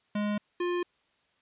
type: tone pair in turn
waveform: square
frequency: 207.7 / 352.8 Hz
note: G#3 / F4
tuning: 0 / +18 cents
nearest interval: major sixth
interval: 918 cents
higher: second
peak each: -28 dBFS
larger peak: neither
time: 0.15-0.38 / 0.6-0.83 s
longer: neither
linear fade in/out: 5 ms
effects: white hiss -70 dBFS RMS until 1.41 s + resampled to 8000 Hz